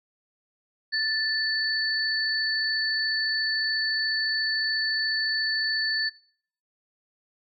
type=tone pair together; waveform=sine; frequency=1760 / 4483 Hz; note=A6 / C#8; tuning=0 / +19 cents; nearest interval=octave + major third; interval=1619 cents; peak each=-26 dBFS; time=0.92-6.1 s; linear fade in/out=20 ms; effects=noise-tail reverb RT60 0.6 s tail -24 dB re dry